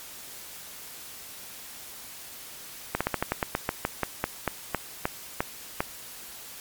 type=slowing click train; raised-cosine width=0.5 ms; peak=-9 dBFS; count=17; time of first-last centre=2.95-5.805 s; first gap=56 ms; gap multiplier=1.14; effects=white hiss -43 dBFS RMS until 6.6 s + MP3 96 kbps

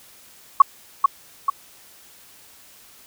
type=tone with echo; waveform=sine; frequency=1108.7 Hz; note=C#6; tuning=in tune; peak=-4 dBFS; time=0.6-0.62 s; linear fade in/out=5 ms; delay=440 ms; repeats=2; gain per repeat=-5 dB; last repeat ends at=1.5 s; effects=white hiss -49 dBFS RMS until 3.06 s

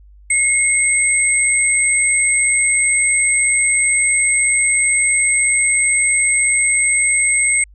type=tone pair together; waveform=sine; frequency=2167 / 8222 Hz; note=C#7 / C9; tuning=-40 / -31 cents; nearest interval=octave + major seventh; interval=2309 cents; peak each=-15 dBFS; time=0.3-7.64 s; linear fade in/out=5 ms; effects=added 50 Hz sine -41 dBFS peak until 7.74 s

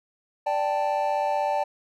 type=chord; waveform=triangle; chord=D suspended fourth; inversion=none; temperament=equal; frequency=587.3 / 784 / 880 Hz; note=D5 / G5 / A5; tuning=0 / 0 / 0 cents; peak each=-25 dBFS; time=0.46-1.64 s; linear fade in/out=10 ms; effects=none

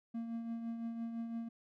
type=tone with tremolo; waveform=triangle; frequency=230.3 Hz; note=A#3; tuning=21 cents flat; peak=-34 dBFS; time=0.14-1.49 s; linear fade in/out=10 ms; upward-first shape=triangle; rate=5.9 Hz; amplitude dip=50%; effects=none

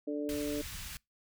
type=harmonic tone; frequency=146.83 Hz; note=D3; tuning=in tune; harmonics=2 / 3 / 4; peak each=-34 / -38 / -40 dBFS; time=0.07-0.62 s; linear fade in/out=10 ms
type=band-stop noise; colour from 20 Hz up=pink; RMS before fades=-43 dBFS; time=0.29-0.97 s; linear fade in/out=0 ms; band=110 to 1800 Hz; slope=12 dB/octave
effects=noise-tail reverb RT60 0.2 s tail -25 dB re dry

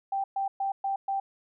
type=tone bursts; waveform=sine; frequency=784 Hz; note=G5; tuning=in tune; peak=-26 dBFS; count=5; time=0.12-1.2 s; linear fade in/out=5 ms; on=120 ms; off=120 ms; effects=none

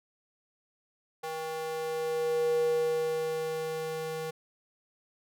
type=tone with high-pass filter sweep; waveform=square; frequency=159.2 Hz; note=D#3; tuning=40 cents sharp; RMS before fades=-31 dBFS; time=1.23-4.31 s; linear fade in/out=10 ms; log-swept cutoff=620 to 340 Hz; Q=6.8; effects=none

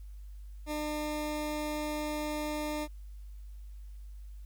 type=tone; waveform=20% pulse; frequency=301.4 Hz; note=D4; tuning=45 cents sharp; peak=-28 dBFS; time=0.66-2.88 s; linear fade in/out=50 ms; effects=added 50 Hz sine -43 dBFS peak until 4.45 s + white hiss -70 dBFS RMS until 4.45 s

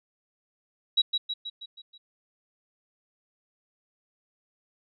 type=tone with echo; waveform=sine; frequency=3875 Hz; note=B7; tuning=34 cents flat; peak=-18 dBFS; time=0.97-1.02 s; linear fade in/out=10 ms; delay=160 ms; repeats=6; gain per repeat=-5 dB; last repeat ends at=1.98 s; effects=none

